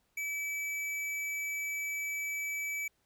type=tone with tanh clipping; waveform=sine; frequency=2300 Hz; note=D7; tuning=37 cents flat; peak=-35 dBFS; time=0.17-2.88 s; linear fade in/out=5 ms; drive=18 dB; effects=pink hiss -75 dBFS RMS until 3.05 s